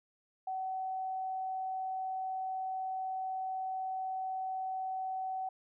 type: tone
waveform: sine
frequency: 756 Hz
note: F#5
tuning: 37 cents sharp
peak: -34 dBFS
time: 0.47-5.49 s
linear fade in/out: 5 ms
effects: none